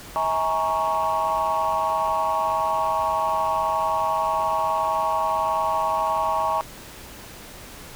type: chord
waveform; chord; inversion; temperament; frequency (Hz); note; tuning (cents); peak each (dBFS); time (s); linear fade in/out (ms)
sine; A# half-diminished seventh; second; equal with one note detuned; 642.7 / 830.6 / 932.3 / 1108.7; E5 / G#5 / A#5 / C#6; -44 / 0 / 0 / 0; -26 / -25 / -24 / -24; 0.16-6.61; 0
effects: tanh soft clip ceiling -14 dBFS + pink hiss -41 dBFS RMS until 7.95 s